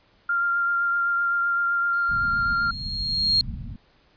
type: tone with vibrato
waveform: sine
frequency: 1392 Hz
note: F6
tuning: 6 cents flat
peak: -20 dBFS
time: 0.29-2.71 s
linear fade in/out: 5 ms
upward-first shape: triangle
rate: 7.8 Hz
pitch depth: 16 cents each way
type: tone with exponential growth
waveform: sine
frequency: 4251 Hz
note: C8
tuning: 27 cents sharp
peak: -15 dBFS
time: 1.93-3.41 s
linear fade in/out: 1 ms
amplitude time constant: 320 ms
type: low-pass noise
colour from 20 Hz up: pink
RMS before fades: -34 dBFS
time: 2.09-3.76 s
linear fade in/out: 5 ms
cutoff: 250 Hz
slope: 96 dB/octave
effects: pink hiss -60 dBFS RMS until 4.16 s + resampled to 11025 Hz